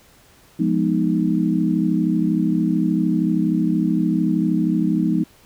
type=chord; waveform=sine; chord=F half-diminished seventh; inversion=none; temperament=equal; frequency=174.61 / 207.7 / 246.9 / 311.1 Hz; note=F3 / Ab3 / Cb4 / Eb4; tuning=0 / 0 / 0 / 0 cents; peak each=-21 / -22 / -23 / -21 dBFS; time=0.59-5.24 s; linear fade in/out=10 ms; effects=pink hiss -52 dBFS RMS until 5.45 s